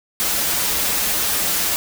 white noise with comb filter, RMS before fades -20 dBFS, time 0.2-1.76 s, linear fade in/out 0 ms, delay 7.8 ms, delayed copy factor -0.6, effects none

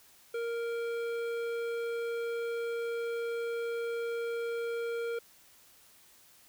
sine tone with hard clipping, 466.2 Hz, A#4, in tune, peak -34 dBFS, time 0.34-5.19 s, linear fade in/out 5 ms, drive 12 dB, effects white hiss -60 dBFS RMS until 6.48 s

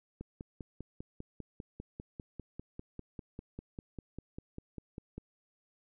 click train, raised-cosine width 3 ms, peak -29 dBFS, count 26, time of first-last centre 0.21-5.18 s, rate 5.03 Hz, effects none

